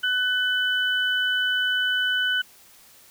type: tone pair together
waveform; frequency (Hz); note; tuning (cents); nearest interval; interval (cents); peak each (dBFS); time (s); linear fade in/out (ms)
sine; 1500 / 3000; F#6 / F#7; +23 / +23; octave; 1200; -22 / -25; 0.03-2.42; 10
effects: white hiss -52 dBFS RMS until 3.1 s